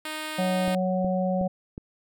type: tone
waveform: 5% pulse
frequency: 309.7 Hz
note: D#4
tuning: 8 cents flat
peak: -20 dBFS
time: 0.05-0.75 s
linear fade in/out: 2 ms
type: harmonic tone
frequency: 185 Hz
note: F#3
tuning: in tune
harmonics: 1 / 3 / 4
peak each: -25 / -27 / -31 dBFS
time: 0.38-1.48 s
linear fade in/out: 10 ms
type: click train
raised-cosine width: 3 ms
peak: -23 dBFS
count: 4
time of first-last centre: 0.68-1.779 s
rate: 2.73 Hz
effects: none